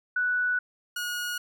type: tone pair in turn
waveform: sine / sawtooth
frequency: 1480 / 1446.2 Hz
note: F#6 / F#6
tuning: 0 / -40 cents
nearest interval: unison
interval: 40 cents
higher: first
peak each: -23 / -26 dBFS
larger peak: first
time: 0.16-0.59 / 0.96-1.38 s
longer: first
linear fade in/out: 5 ms
effects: none

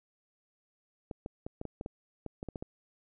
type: clicks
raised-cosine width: 2 ms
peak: -25 dBFS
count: 12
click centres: 1.112 / 1.261 / 1.465 / 1.614 / 1.653 / 1.811 / 1.861 / 2.263 / 2.429 / 2.487 / 2.558 / 2.625 s
effects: none

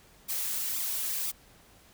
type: noise with flanger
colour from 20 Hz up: blue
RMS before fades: -32 dBFS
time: 0.28-1.32 s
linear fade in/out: 20 ms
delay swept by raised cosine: 0.82 to 5.52 ms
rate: 2 Hz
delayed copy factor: +0.75
effects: pink hiss -58 dBFS RMS until 1.93 s

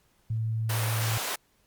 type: tone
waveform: sine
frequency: 111.6 Hz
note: A2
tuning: 25 cents sharp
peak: -26 dBFS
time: 0.3-1.18 s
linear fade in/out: 5 ms
type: high-pass noise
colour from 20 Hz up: pink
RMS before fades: -32 dBFS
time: 0.69-1.36 s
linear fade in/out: 10 ms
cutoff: 570 Hz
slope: 12 dB/octave
effects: pink hiss -67 dBFS RMS until 1.66 s + Opus 48 kbps

